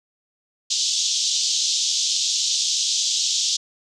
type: band-pass noise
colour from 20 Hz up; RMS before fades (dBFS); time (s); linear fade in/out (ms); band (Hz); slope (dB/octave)
white; -22; 0.7-3.57; 10; 3200 to 6900; 48
effects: none